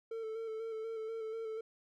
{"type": "tone with vibrato", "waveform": "triangle", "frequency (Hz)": 446, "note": "A4", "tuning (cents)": 23, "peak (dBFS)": -36, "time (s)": [0.11, 1.61], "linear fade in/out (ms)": 5, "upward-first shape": "square", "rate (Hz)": 4.1, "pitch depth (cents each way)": 25, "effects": []}